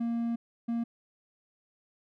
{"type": "tone pair in turn", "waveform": "triangle", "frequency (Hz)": [233.1, 233.1], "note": ["A#3", "A#3"], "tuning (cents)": [0, 0], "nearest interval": "unison", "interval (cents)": 0, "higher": "neither", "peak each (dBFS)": -26, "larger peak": "neither", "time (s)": [[0, 0.36], [0.68, 0.84]], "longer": "first", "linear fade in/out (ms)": 10, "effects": []}